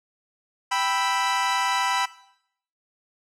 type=chord; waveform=sawtooth; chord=E minor; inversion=first; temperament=equal; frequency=784 / 987.8 / 1318.5 Hz; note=G5 / B5 / E6; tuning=0 / 0 / 0 cents; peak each=-24 / -20 / -26 dBFS; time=0.71-2.06 s; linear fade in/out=10 ms; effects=noise-tail reverb RT60 0.7 s tail -17 dB re dry + low-pass 8000 Hz 12 dB/octave